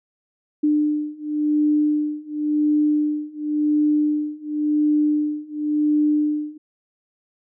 sine beating tone pair, 299.2 / 300.13 Hz, D4 / D4, +32 / +38 cents, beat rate 0.93 Hz, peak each -21 / -20 dBFS, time 0.63-6.58 s, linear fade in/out 10 ms, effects none

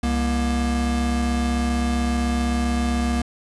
square tone pair together, 67.2 / 237.3 Hz, C2 / A#3, +47 / +31 cents, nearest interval octave + minor seventh, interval 2184 cents, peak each -23 dBFS, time 0.03-3.22 s, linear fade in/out 5 ms, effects resampled to 24000 Hz + 8-bit

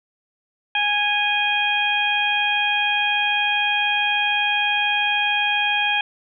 harmonic tone with a mistuned harmonic, 827 Hz, G#5, 8 cents flat, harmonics 1 / 2 / 3 / 4, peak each -24 / -25 / -21 / -24 dBFS, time 0.75-6.01 s, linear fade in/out 2 ms, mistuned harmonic 4, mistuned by -38 cents, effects none

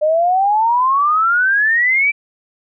sine exponential sweep, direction up, 599 to 2349 Hz, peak -11 dBFS, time 0.01-2.12 s, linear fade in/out 20 ms, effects none

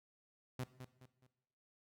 sawtooth tone with echo, 127.6 Hz, C3, 43 cents flat, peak -35 dBFS, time 0.59-0.64 s, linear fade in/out 5 ms, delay 210 ms, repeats 3, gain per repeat -9 dB, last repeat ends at 1.27 s, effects noise-tail reverb RT60 1.0 s tail -17 dB re dry

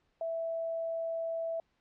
sine tone, 659.3 Hz, E5, in tune, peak -32 dBFS, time 0.21-1.6 s, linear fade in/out 2 ms, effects pink hiss -75 dBFS RMS until 1.8 s + low-pass 4000 Hz 12 dB/octave

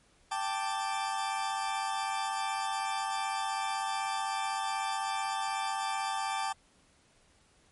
40% pulse chord, G suspended second, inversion none, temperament equal, 784 / 880 / 1174.7 Hz, G5 / A5 / D6, 0 / 0 / 0 cents, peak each -34 / -34 / -36 dBFS, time 0.31-6.53 s, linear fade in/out 10 ms, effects pink hiss -65 dBFS RMS until 7.71 s + MP3 48 kbps

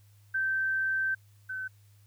sine tone pair in turn, 1554 / 1525.5 Hz, G6 / G6, -16 / -48 cents, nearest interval unison, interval 32 cents, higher first, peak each -26 / -33 dBFS, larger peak first, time 0.34-1.15 / 1.49-1.68 s, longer first, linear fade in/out 10 ms, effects added 102 Hz sine -56 dBFS peak until 2.06 s + white hiss -68 dBFS RMS until 2.06 s

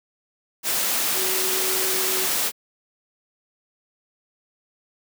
sine tone in noise, 375.8 Hz, F#4, 27 cents sharp, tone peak -30 dBFS, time 1.13-2.28 s, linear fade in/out 50 ms, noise white, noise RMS -23 dBFS, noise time 0.63-2.52 s, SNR -10 dB, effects high-pass 200 Hz 12 dB/octave

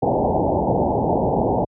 white low-pass noise, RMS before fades -19 dBFS, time 0.02-1.65 s, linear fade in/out 10 ms, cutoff 890 Hz, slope 96 dB/octave, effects high-pass 60 Hz 12 dB/octave

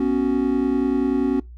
triangle chord, B suspended second, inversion none, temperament equal with one note detuned, 246.9 / 277.2 / 372.6 Hz, B3 / C#4 / F#4, 0 / 0 / +12 cents, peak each -21 / -18 / -22 dBFS, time 0-1.4 s, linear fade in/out 5 ms, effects noise-tail reverb RT60 0.2 s tail -22 dB re dry + added 60 Hz sine -37 dBFS peak until 1.57 s

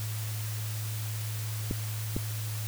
clicks, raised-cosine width 3 ms, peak -16 dBFS, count 2, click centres 1.711 / 2.165 s, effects added 108 Hz sine -32 dBFS peak until 2.67 s + white hiss -41 dBFS RMS until 2.67 s

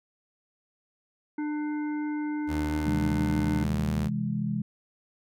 harmonic tone, 299.5 Hz, D4, 34 cents sharp, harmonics 1 / 3 / 5 / 7, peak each -28 / -41 / -45 / -47 dBFS, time 1.38-3.64 s, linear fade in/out 5 ms
sawtooth tone with vibrato, 76.5 Hz, D#2, 29 cents flat, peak -26 dBFS, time 2.47-4.1 s, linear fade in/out 50 ms, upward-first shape sine, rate 4.2 Hz, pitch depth 13 cents each way
sine chord, C augmented, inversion none, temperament equal, 130.81 / 164.81 / 207.7 Hz, C3 / E3 / G#3, 0 / 0 / 0 cents, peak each -32 / -32 / -29 dBFS, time 2.86-4.62 s, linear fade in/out 5 ms
effects none

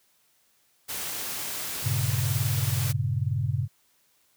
white noise, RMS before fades -33 dBFS, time 0.88-2.93 s, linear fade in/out 20 ms
sine chord, G diminished, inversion none, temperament equal, 98 / 116.54 / 138.59 Hz, G2 / Bb2 / Db3, 0 / 0 / 0 cents, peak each -28 dBFS, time 1.82-3.68 s, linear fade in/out 50 ms
effects white hiss -66 dBFS RMS until 4.36 s + high-pass 60 Hz 12 dB/octave

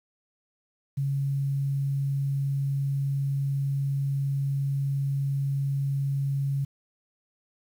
sine tone with quantisation, 138.59 Hz, C#3, in tune, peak -24 dBFS, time 0.97-6.65 s, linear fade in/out 10 ms, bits 9, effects none

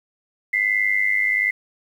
sine tone pair together, 2000 / 2101 Hz, B6 / C7, +21 / +7 cents, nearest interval minor second, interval 86 cents, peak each -20 dBFS, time 0.53-1.51 s, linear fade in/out 5 ms, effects 8-bit

